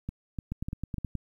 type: two click trains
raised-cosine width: 5 ms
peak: -21 / -20 dBFS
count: 4 / 7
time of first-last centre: 0.09-0.983 / 0.52-1.153 s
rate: 3.36 / 9.48 Hz
effects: 10-bit